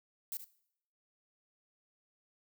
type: noise with echo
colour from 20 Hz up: violet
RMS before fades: -39 dBFS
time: 0.32-0.37 s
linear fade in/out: 0 ms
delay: 73 ms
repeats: 1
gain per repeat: -10 dB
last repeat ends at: 0.443 s
effects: noise-tail reverb RT60 0.7 s tail -19 dB re dry